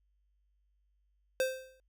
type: tone with exponential decay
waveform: square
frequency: 521 Hz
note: C5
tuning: 7 cents flat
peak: -26 dBFS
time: 1.4-1.8 s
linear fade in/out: 1 ms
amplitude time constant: 85 ms
effects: added 50 Hz sine -70 dBFS peak until 1.88 s